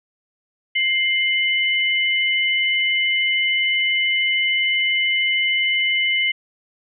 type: tone pair together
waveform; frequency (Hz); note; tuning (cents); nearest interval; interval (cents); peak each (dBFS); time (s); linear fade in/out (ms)
sine; 2102 / 2983; C7 / F#7; +7 / +13; tritone; 606; -18 / -21; 0.75-6.32; 10
effects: none